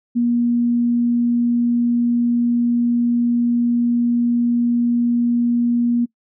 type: tone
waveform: sine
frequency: 238.6 Hz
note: A#3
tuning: 41 cents sharp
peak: -14 dBFS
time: 0.15-6.06 s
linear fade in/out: 20 ms
effects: noise-tail reverb RT60 0.1 s tail -22 dB re dry